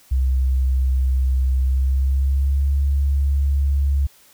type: tone with pitch glide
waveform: sine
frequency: 65.1 to 69.77 Hz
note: C2 to C#2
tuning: -8 to +12 cents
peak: -15 dBFS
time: 0.11-4.07 s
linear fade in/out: 10 ms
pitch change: +120 cents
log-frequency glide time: 1.61-2.71 s
effects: white hiss -52 dBFS RMS until 4.33 s

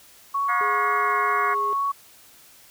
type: tone with vibrato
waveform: sine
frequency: 1108.7 Hz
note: C#6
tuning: in tune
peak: -21 dBFS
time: 0.34-1.92 s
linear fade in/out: 10 ms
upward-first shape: sine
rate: 2.1 Hz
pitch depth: 14 cents each way
type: harmonic tone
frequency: 240 Hz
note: B3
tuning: 49 cents flat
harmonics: 3 / 4 / 5 / 6 / 7 / 8 / 9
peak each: -32 / -35 / -32 / -29 / -31 / -33 / -31 dBFS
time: 0.48-1.55 s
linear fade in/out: 20 ms
type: tone with pitch glide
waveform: triangle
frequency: 416.6 to 411.6 Hz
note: G#4 to G#4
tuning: +5 to -16 cents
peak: -29 dBFS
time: 0.61-1.73 s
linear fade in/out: 0 ms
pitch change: -21 cents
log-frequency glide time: 1.28-1.46 s
effects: white hiss -51 dBFS RMS until 2.7 s

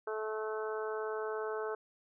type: harmonic tone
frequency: 217 Hz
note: A3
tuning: 24 cents flat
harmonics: 2 / 3 / 4 / 5 / 6 / 7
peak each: -36 / -44 / -45 / -46 / -45 / -46 dBFS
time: 0.07-1.75 s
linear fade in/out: 5 ms
effects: none

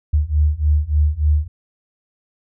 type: beating tone pair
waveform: sine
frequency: 73.42 / 76.82 Hz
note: D2 / D#2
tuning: 0 / -22 cents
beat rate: 3.4 Hz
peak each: -17 / -16 dBFS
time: 0.13-1.48 s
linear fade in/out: 10 ms
effects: none

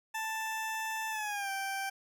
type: tone with pitch glide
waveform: 20% pulse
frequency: 882 to 781.2 Hz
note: A5 to G5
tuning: +4 to -6 cents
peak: -29 dBFS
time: 0.14-1.9 s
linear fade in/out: 10 ms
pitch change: -210 cents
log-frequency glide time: 1.1-1.5 s
effects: none

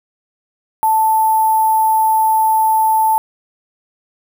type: tone with sample-and-hold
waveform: sine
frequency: 880 Hz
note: A5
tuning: in tune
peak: -10 dBFS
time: 0.83-3.18 s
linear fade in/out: 0 ms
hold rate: 11025 Hz
effects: none

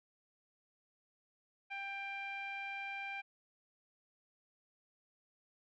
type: tone with low-pass filter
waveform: sawtooth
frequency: 791 Hz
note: G5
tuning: 15 cents sharp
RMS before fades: -43 dBFS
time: 1.7-3.22 s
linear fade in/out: 20 ms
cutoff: 2400 Hz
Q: 4.9
effects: none

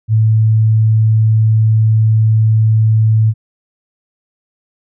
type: tone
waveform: sine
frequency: 110 Hz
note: A2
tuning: in tune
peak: -7 dBFS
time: 0.08-3.34 s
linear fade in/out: 50 ms
effects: none

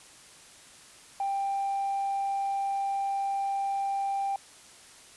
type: tone with tanh clipping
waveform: triangle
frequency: 790 Hz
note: G5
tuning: 13 cents sharp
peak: -27 dBFS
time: 1.2-4.36 s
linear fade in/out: 2 ms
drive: 5 dB
effects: white hiss -52 dBFS RMS until 5.16 s + resampled to 24000 Hz

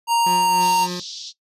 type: tone with pitch glide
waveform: square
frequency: 932.3 to 925.3 Hz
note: A#5 to A#5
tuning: 0 to -13 cents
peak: -16 dBFS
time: 0.07-0.88 s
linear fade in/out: 50 ms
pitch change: -13 cents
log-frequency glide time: 0.4-0.56 s
type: tone with tremolo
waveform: 25% pulse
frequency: 178.5 Hz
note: F3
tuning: 38 cents sharp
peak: -21 dBFS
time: 0.26-1 s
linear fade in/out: 5 ms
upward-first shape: triangle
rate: 3.4 Hz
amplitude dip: 65%
type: band-pass noise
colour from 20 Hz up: white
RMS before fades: -34 dBFS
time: 0.59-1.33 s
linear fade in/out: 50 ms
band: 3400 to 5800 Hz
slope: 48 dB/octave
effects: noise-tail reverb RT60 0.1 s tail -17 dB re dry + resampled to 32000 Hz

